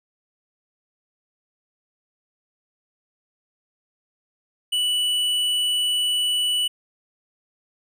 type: tone with hard clipping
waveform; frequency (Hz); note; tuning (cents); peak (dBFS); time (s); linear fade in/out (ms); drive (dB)
sine; 2960; F#7; 0; -21; 4.72-6.68; 10; 8
effects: none